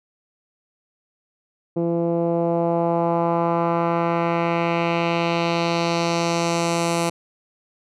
10% pulse tone with low-pass filter sweep, 169.1 Hz, E3, 44 cents sharp, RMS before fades -21 dBFS, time 1.76-7.1 s, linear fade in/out 10 ms, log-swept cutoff 400 to 9700 Hz, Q 1.5, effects none

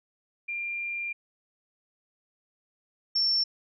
sine tone pair in turn, 2389 / 5422 Hz, D7 / E8, +29 / +48 cents, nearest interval octave + major second, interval 1419 cents, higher second, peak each -30 / -22 dBFS, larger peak second, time 0.48-1.13 / 3.15-3.44 s, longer first, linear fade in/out 10 ms, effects none

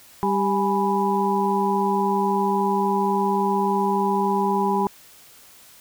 harmonic tone with a mistuned harmonic, 197.3 Hz, G3, 11 cents sharp, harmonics 1 / 2 / 4 / 5, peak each -24 / -24 / -24 / -24 dBFS, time 0.23-4.87 s, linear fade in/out 0 ms, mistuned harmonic 4, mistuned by +87 cents, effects white hiss -49 dBFS RMS until 5.8 s

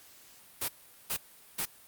white noise bursts, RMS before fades -32 dBFS, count 3, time 0.61-1.655 s, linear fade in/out 10 ms, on 75 ms, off 410 ms, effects white hiss -56 dBFS RMS until 1.87 s + Opus 48 kbps

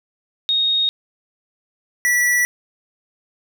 sine / square tone pair in turn, 3729 / 1952.7 Hz, A#7 / B6, 0 / -20 cents, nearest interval major seventh, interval 1120 cents, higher first, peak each -15 dBFS, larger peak neither, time 0.49-0.89 / 2.05-2.45 s, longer neither, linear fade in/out 0 ms, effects none

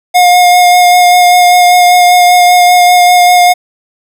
square tone with vibrato, 715 Hz, F5, 41 cents sharp, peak -3 dBFS, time 0.14-3.54 s, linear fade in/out 20 ms, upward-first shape sine, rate 5.1 Hz, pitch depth 14 cents each way, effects none

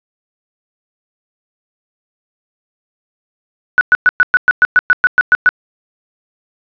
sine tone bursts, 1481 Hz, F#6, 1 cent sharp, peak -4 dBFS, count 13, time 3.78-5.49 s, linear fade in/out 0 ms, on 30 ms, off 110 ms, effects resampled to 11025 Hz + 7-bit

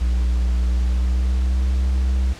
triangle tone with pitch glide, 60.7 to 64.2 Hz, B1 to C2, -29 to -32 cents, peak -14 dBFS, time 0-2.34 s, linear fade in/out 20 ms, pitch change +97 cents, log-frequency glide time 0.7-1.7 s, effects pink hiss -40 dBFS RMS until 2.39 s + low-pass 7000 Hz 12 dB/octave

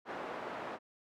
pink band-pass noise, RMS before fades -42 dBFS, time 0.05-0.79 s, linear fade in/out 50 ms, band 390 to 1400 Hz, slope 12 dB/octave, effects none

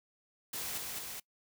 white noise with echo, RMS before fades -39 dBFS, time 0.53-0.78 s, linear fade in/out 5 ms, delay 210 ms, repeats 2, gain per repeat -2 dB, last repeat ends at 1.2 s, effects noise-tail reverb RT60 0.1 s tail -23 dB re dry

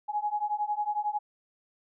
sine beating tone pair, 830.6 / 841.6 Hz, G#5 / G#5, 0 / +23 cents, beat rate 11 Hz, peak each -31 / -30 dBFS, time 0.08-1.19 s, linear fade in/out 20 ms, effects none

